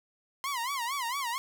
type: tone with vibrato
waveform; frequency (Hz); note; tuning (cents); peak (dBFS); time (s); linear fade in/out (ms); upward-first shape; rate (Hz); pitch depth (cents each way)
sawtooth; 1027; C6; -33; -27; 0.44-1.38; 0; sine; 4.4; 190
effects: none